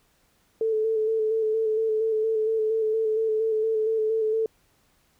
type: tone with vibrato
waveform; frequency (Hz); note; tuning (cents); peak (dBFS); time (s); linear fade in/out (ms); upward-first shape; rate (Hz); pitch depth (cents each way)
sine; 439.7; A4; -1; -21; 0.61-4.46; 2; square; 4.3; 23
effects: pink hiss -65 dBFS RMS until 5.19 s